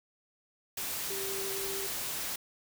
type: tone in noise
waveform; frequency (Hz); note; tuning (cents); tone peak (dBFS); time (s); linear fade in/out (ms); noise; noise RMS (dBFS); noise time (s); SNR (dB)
sine; 390.6; G4; -6; -38; 1.1-1.87; 5; white; -36; 0.77-2.36; -5
effects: none